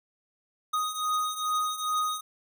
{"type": "beating tone pair", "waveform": "square", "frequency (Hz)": [1244.5, 1246.9], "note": ["D#6", "D#6"], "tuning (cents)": [0, 3], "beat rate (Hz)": 2.4, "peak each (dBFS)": [-33, -29], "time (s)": [0.73, 2.21], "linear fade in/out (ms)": 10, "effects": []}